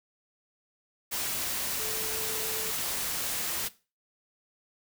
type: tone in noise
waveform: sine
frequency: 440 Hz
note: A4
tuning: in tune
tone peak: -39 dBFS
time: 1.79-2.72 s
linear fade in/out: 20 ms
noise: white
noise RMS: -32 dBFS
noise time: 1.11-3.69 s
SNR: -10 dB
effects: noise-tail reverb RT60 0.3 s tail -17 dB re dry